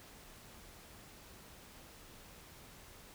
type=silence; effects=pink hiss -56 dBFS RMS until 3.14 s